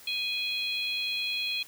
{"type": "harmonic tone", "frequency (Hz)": 830.6, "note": "G#5", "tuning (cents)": 0, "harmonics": [3, 4, 5], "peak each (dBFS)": [-32, -33, -34], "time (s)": [0.07, 1.63], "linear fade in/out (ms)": 5, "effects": ["white hiss -51 dBFS RMS until 1.67 s"]}